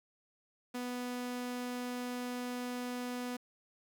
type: tone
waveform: sawtooth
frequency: 246.9 Hz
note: B3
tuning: in tune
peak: -33 dBFS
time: 0.74-3.37 s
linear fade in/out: 10 ms
effects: 10-bit